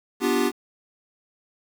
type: chord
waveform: square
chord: G dominant seventh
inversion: first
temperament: equal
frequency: 246.9 / 293.7 / 349.2 / 392 Hz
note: B3 / D4 / F4 / G4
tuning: 0 / 0 / 0 / 0 cents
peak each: -26 / -27 / -27 / -25 dBFS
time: 0.2-0.52 s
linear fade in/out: 50 ms
effects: 8-bit